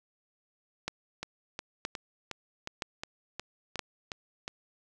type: two click trains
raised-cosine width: 0.2 ms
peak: -19 / -15 dBFS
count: 10 / 4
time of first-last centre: 1.23-4.479 / 0.88-3.793 s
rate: 2.77 / 1.03 Hz
effects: none